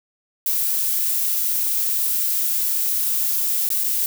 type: noise with dropouts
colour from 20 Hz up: violet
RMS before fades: -21 dBFS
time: 0.46-4.06 s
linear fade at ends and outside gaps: 1 ms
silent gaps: 3.69-3.703 / 3.838-3.842 s
effects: none